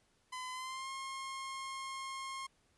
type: tone with pitch glide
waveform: sawtooth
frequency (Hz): 1016 to 1071.5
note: B5 to C6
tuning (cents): +49 to +41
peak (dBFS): -37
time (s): 0.32-2.47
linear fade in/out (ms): 10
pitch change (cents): +92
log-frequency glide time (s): 0.52-0.9
effects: pink hiss -73 dBFS RMS until 2.77 s + resampled to 24000 Hz